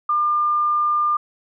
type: tone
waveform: sine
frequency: 1200 Hz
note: D6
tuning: 37 cents sharp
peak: -16 dBFS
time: 0.09-1.17 s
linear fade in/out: 5 ms
effects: none